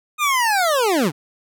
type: linear sweep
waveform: 25% pulse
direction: down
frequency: 1244.5 to 126.9 Hz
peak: -12 dBFS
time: 0.18-1.12 s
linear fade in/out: 50 ms
effects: none